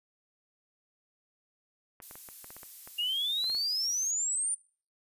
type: clicks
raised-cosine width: 0.5 ms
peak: -33 dBFS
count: 12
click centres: 2.002 / 2.111 / 2.155 / 2.288 / 2.444 / 2.505 / 2.566 / 2.632 / 2.875 / 3.442 / 3.499 / 3.549 s
type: noise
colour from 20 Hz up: violet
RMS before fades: -45 dBFS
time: 2.02-4.11 s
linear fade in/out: 2 ms
type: exponential sweep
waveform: sine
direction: up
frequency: 2803 to 9360 Hz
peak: -28 dBFS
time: 2.98-4.55 s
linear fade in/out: 10 ms
effects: noise-tail reverb RT60 0.4 s tail -21 dB re dry + resampled to 32000 Hz